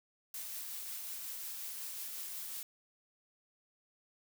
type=noise with tremolo; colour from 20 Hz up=blue; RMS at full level=-42 dBFS; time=0.34-2.63 s; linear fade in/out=2 ms; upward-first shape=triangle; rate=5.5 Hz; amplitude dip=25%; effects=none